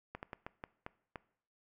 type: slowing click train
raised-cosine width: 0.5 ms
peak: -27 dBFS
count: 7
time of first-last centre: 0.15-1.158 s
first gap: 79 ms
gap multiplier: 1.3
effects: noise-tail reverb RT60 0.6 s tail -20 dB re dry